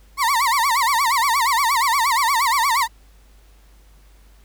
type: tone with vibrato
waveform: 35% pulse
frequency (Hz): 1015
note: B5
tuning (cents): +47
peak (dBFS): -14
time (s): 0.17-2.88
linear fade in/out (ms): 50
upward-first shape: sine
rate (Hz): 8.5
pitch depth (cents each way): 220
effects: added 50 Hz sine -47 dBFS peak until 4.44 s + pink hiss -57 dBFS RMS until 4.44 s